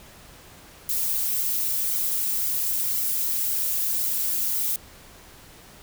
violet noise with flanger, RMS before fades -25 dBFS, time 0.89-4.76 s, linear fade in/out 2 ms, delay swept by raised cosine 1.1 to 5.5 ms, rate 1.9 Hz, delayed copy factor -0.85, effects pink hiss -48 dBFS RMS until 5.82 s

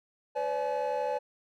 triangle tone cluster, 505 / 577 / 852 Hz, B4 / D5 / G#5, +39 / -31 / +44 cents, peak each -30 dBFS, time 0.35-1.19 s, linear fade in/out 20 ms, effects tanh soft clip ceiling -21 dBFS

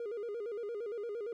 triangle tone with vibrato, 440 Hz, A4, in tune, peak -34 dBFS, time 0-1.33 s, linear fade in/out 2 ms, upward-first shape square, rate 8.7 Hz, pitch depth 120 cents each way, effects tanh soft clip ceiling -30 dBFS

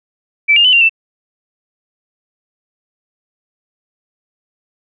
sine tone with pitch steps, 2319 / 2818 / 3011 / 2773 / 2664 Hz, D7 / F7 / F#7 / F7 / E7, -22 / +15 / +30 / -13 / +18 cents, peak -6 dBFS, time 0.48-0.895 s, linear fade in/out 20 ms, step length 83 ms, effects none

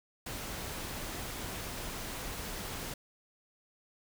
pink noise, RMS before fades -40 dBFS, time 0.26-2.94 s, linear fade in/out 5 ms, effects none

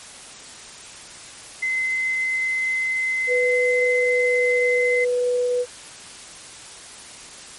sine tone, 2055 Hz, C7, 32 cents flat, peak -20 dBFS, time 1.62-5.05 s, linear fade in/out 10 ms
sine tone with pitch glide, 496 to 492.6 Hz, B4 to B4, +7 to -5 cents, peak -18 dBFS, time 3.27-5.66 s, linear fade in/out 50 ms, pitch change -12 cents, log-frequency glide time 3.88-4.62 s
effects white hiss -40 dBFS RMS until 7.58 s + MP3 48 kbps

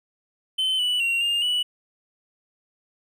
triangle tone with pitch steps, 3064 / 2961 / 2751 / 2812 / 2950 Hz, G7 / F#7 / F7 / F7 / F#7, -40 / +1 / -27 / +11 / -6 cents, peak -19 dBFS, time 0.58-1.63 s, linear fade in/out 10 ms, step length 210 ms, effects none

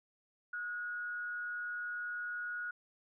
sine tone with frequency modulation, 1450 Hz, F#6, 35 cents flat, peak -37 dBFS, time 0.53-2.71 s, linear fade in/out 5 ms, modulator 174 Hz, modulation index 0.26, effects none

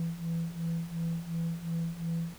sine beating tone pair, 164.8 / 167.6 Hz, E3 / E3, 0 / +29 cents, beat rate 2.8 Hz, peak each -34 / -31 dBFS, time 0-2.34 s, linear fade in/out 2 ms, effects tanh soft clip ceiling -27 dBFS + pink hiss -52 dBFS RMS until 2.38 s

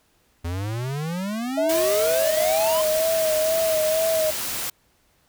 square exponential sweep, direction up, 82.41 to 1047 Hz, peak -26 dBFS, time 0.44-2.82 s, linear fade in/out 10 ms
sine tone with vibrato, 637 Hz, D#5, 41 cents sharp, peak -19 dBFS, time 1.57-4.31 s, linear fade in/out 10 ms, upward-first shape sine, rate 2.1 Hz, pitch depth 43 cents each way
white noise, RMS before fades -28 dBFS, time 1.69-4.7 s, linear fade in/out 5 ms
effects pink hiss -63 dBFS RMS until 5.28 s

